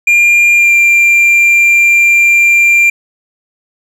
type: tone with pitch glide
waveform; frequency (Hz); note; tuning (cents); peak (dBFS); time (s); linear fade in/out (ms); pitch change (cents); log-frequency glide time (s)
triangle; 2400 to 2378; D7 to D7; +37 to +21; -3; 0.07-2.9; 5; -16; 0.57-0.72
effects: none